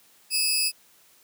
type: tone pair together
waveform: 20% pulse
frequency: 2600 / 4911 Hz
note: E7 / D#8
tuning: -24 / -23 cents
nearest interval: major seventh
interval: 1101 cents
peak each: -23 / -17 dBFS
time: 0.3-0.72 s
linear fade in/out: 50 ms
effects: white hiss -58 dBFS RMS until 1.23 s + high-pass 100 Hz 12 dB/octave